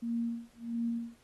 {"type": "tone with tremolo", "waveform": "sine", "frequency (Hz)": 233.1, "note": "A#3", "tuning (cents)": 0, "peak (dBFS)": -29, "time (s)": [0.02, 1.19], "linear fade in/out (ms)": 10, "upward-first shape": "sine", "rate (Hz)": 1.5, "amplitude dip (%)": 100, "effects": ["pink hiss -66 dBFS RMS until 1.23 s", "AAC 32 kbps"]}